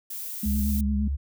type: noise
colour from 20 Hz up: violet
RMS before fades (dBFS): -35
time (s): 0.1-0.81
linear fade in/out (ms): 5
type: tone with vibrato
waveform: sine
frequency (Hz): 207.5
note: G#3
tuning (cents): -1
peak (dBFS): -25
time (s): 0.43-1.08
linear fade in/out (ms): 5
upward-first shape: triangle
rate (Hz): 8.8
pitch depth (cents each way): 49
type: tone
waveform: sine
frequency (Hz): 70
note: C#2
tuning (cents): +18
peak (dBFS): -24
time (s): 0.45-1.17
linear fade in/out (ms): 20
effects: none